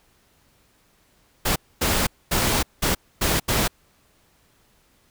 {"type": "noise bursts at uneven times", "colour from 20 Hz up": "pink", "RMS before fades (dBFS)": -21, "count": 6, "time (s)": [[1.45, 1.56], [1.81, 2.07], [2.31, 2.63], [2.82, 2.95], [3.21, 3.4], [3.48, 3.68]], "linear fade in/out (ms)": 10, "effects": ["pink hiss -61 dBFS RMS until 5.1 s"]}